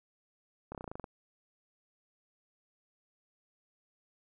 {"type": "slowing click train", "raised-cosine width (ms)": 1, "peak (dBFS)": -27, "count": 10, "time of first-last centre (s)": [0.72, 1.042], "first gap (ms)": 28, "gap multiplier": 1.06, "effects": []}